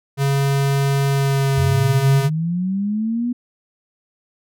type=tone with pitch glide; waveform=square; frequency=138.59 to 136.76 Hz; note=C#3 to C#3; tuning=0 to -23 cents; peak=-16 dBFS; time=0.17-2.3 s; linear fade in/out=50 ms; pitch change=-23 cents; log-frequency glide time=1.09-1.49 s
type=linear sweep; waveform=sine; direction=up; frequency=87.31 to 246.5 Hz; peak=-18 dBFS; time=1.57-3.33 s; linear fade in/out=10 ms
effects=none